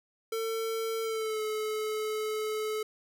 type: tone with pitch glide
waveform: square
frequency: 450 to 430.9 Hz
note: A4 to A4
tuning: +39 to -36 cents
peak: -31 dBFS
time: 0.32-2.83 s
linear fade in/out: 5 ms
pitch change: -75 cents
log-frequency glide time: 1.01-1.42 s
effects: none